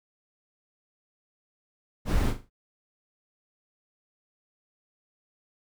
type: noise with echo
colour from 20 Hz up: brown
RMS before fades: -24 dBFS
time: 2.05-2.34 s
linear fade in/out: 50 ms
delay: 40 ms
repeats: 4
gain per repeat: -9 dB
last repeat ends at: 2.5 s
effects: none